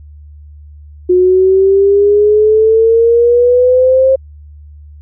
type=exponential sweep; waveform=sine; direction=up; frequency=360 to 534 Hz; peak=-5 dBFS; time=1.09-4.16 s; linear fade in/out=10 ms; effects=added 74 Hz sine -32 dBFS peak until 5.01 s